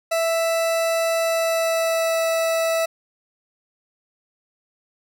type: tone with pitch glide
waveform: 40% pulse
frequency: 660 to 655.4 Hz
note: E5 to E5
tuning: +2 to -10 cents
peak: -18 dBFS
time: 0.11-2.86 s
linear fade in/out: 10 ms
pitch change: -12 cents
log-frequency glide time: 1.21-2.23 s
effects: none